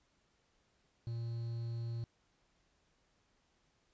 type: tone with quantisation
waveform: triangle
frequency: 116.54 Hz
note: A#2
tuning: in tune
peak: -35 dBFS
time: 1.07-2.04 s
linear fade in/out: 0 ms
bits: 10
effects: pink hiss -75 dBFS RMS until 3.93 s + resampled to 16000 Hz